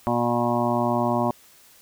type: harmonic tone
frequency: 120 Hz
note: B2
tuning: 49 cents flat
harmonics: 1 / 2 / 3 / 5 / 6 / 7 / 8 / 9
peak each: -30 / -25 / -29 / -27 / -28 / -31 / -28 / -31 dBFS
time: 0.07-1.31 s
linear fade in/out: 0 ms
effects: white hiss -53 dBFS RMS until 1.81 s